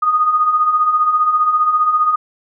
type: beating tone pair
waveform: sine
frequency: 1224 / 1239 Hz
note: D#6 / D#6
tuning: -29 / -8 cents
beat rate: 15 Hz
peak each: -20 / -12 dBFS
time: 0.02-2.16 s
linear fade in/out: 10 ms
effects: none